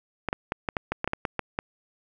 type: clicks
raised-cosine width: 0.5 ms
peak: -11 dBFS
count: 12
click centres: 0.287 / 0.329 / 0.521 / 0.688 / 0.768 / 0.92 / 1.044 / 1.076 / 1.134 / 1.252 / 1.393 / 1.589 s
effects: none